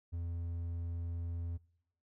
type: tone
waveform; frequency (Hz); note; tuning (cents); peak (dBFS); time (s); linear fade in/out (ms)
triangle; 85.1; F2; -44; -34; 0.12-1.58; 20
effects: noise-tail reverb RT60 0.8 s tail -24 dB re dry